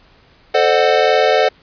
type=chord; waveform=square; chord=A diminished seventh; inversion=none; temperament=equal with one note detuned; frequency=440 / 523.3 / 606.3 / 740 Hz; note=A4 / C5 / Eb5 / Gb5; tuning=0 / 0 / -45 / 0 cents; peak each=-17 dBFS; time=0.54-1.49 s; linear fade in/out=10 ms; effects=pink hiss -50 dBFS RMS until 1.62 s + resampled to 11025 Hz